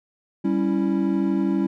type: chord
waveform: triangle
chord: C# diminished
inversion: second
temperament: equal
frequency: 196 / 277.2 / 329.6 Hz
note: G3 / C#4 / E4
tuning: 0 / 0 / 0 cents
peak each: -21 / -22 / -22 dBFS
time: 0.44-1.67 s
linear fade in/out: 10 ms
effects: none